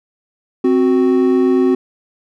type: tone pair together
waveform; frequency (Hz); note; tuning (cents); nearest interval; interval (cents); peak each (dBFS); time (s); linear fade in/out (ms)
triangle; 261.6 / 370; C4 / F#4; 0 / 0; tritone; 600; -11; 0.64-1.75; 5
effects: none